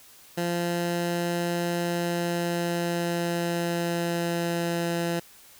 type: tone with pitch glide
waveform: 15% pulse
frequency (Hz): 172.8 to 170.32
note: F3 to F3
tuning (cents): -18 to -43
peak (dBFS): -19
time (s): 0.37-5.2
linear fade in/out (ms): 10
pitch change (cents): -25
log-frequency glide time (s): 1.81-4.92
effects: white hiss -52 dBFS RMS until 5.59 s